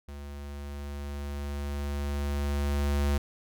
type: tone with level ramp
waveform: square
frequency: 71.5 Hz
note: D2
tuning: 46 cents flat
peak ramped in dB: -40 to -24 dBFS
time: 0.08-3.18 s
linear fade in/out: 5 ms
effects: none